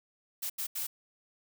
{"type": "noise bursts at uneven times", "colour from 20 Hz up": "blue", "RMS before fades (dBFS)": -35, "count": 3, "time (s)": [[0.42, 0.5], [0.58, 0.67], [0.75, 0.87]], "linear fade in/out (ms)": 10, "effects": []}